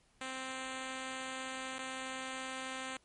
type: tone with dropouts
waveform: 5% pulse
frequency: 261.6 Hz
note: C4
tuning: in tune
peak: -28 dBFS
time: 0.21-2.97 s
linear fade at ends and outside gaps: 1 ms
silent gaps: 1.783-1.79 s
effects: pink hiss -70 dBFS RMS until 3.04 s + MP3 48 kbps